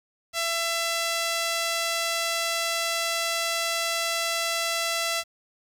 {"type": "tone with band-pass filter", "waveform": "sawtooth", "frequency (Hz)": 670, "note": "E5", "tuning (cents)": 28, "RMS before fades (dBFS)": -27, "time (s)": [0.33, 5.24], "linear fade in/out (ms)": 50, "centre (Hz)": 5100, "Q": 0.51, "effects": ["9-bit"]}